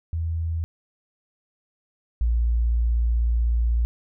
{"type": "tone pair in turn", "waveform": "sine", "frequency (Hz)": [82.1, 58.08], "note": ["E2", "A#1"], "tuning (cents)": [-6, -6], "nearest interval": "tritone", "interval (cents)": 600, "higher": "first", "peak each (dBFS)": [-23, -18], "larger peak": "second", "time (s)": [[0.13, 0.64], [2.21, 3.85]], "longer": "second", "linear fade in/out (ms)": 0, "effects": []}